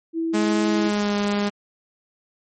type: tone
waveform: sine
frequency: 328.1 Hz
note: E4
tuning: 8 cents flat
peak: -21 dBFS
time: 0.13-0.92 s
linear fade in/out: 50 ms
type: tone with pitch glide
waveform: sawtooth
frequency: 211.1 to 204.4 Hz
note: G#3 to G#3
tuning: +29 to -27 cents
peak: -16 dBFS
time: 0.33-1.5 s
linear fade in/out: 20 ms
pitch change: -56 cents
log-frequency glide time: 0.69-1.16 s
effects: MP3 32 kbps